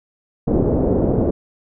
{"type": "low-pass noise", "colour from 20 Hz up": "white", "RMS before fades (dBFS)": -17, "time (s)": [0.47, 1.31], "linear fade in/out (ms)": 10, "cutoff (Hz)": 490, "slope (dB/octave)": 24, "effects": []}